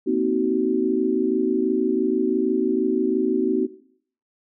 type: chord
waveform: sine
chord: C half-diminished seventh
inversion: third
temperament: just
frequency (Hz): 235.5 / 261.6 / 314 / 376.7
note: Bb3 / C4 / Eb4 / Gb4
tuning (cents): +18 / 0 / +16 / +31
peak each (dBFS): -26 / -24 / -24 / -22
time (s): 0.06-3.67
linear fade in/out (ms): 20
effects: noise-tail reverb RT60 0.6 s tail -17 dB re dry